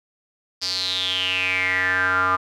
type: tone with band-pass filter sweep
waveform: square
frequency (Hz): 92.6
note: F#2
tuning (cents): +2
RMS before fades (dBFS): -22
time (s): 0.61-2.37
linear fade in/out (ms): 20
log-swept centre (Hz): 4900 to 1200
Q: 8.5
effects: none